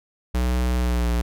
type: tone with pitch glide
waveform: square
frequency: 61.7 to 59.12 Hz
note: B1 to A#1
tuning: -1 to +25 cents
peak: -20 dBFS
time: 0.34-1.22 s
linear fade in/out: 10 ms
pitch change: -74 cents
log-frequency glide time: 0.77-1.07 s
effects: none